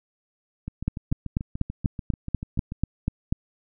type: two click trains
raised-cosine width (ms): 5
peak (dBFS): -10 / -19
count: 11 / 15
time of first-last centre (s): 0.88-3.325 / 0.68-2.721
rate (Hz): 4.09 / 6.86
effects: none